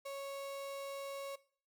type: tone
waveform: 35% pulse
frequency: 553 Hz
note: C#5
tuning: 4 cents flat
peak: -40 dBFS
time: 0.05-1.36 s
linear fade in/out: 10 ms
effects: noise-tail reverb RT60 0.5 s tail -19 dB re dry